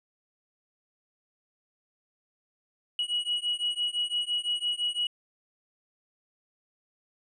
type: beating tone pair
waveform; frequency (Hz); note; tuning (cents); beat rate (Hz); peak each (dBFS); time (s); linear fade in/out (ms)
triangle; 2913 / 2918.9; F#7 / F#7; -28 / -24; 5.9; -28; 2.99-5.07; 2
effects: tanh soft clip ceiling -20 dBFS + resampled to 22050 Hz